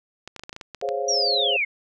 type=clicks; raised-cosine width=0.2 ms; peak=-19 dBFS; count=11; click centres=0.276 / 0.363 / 0.395 / 0.436 / 0.494 / 0.529 / 0.564 / 0.612 / 0.747 / 0.814 / 0.889 s
type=chord; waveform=sine; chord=Db major seventh; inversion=second; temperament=equal; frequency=415.3 / 523.3 / 554.4 / 698.5 Hz; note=Ab4 / C5 / Db5 / F5; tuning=0 / 0 / 0 / 0 cents; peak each=-29 dBFS; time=0.82-1.57 s; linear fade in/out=10 ms
type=linear sweep; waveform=sine; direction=down; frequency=5840 to 2093 Hz; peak=-20 dBFS; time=1.08-1.65 s; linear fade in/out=10 ms
effects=none